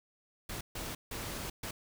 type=noise bursts at uneven times; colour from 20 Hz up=pink; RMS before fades=-40 dBFS; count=4; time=0.49-0.61 / 0.75-0.95 / 1.11-1.5 / 1.63-1.71 s; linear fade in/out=5 ms; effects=none